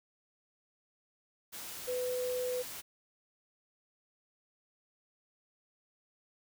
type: tone in noise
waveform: sine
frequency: 500 Hz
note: B4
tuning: 21 cents sharp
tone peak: -32 dBFS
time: 1.87-2.63 s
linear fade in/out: 20 ms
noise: white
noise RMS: -44 dBFS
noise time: 1.52-2.82 s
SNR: +9 dB
effects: none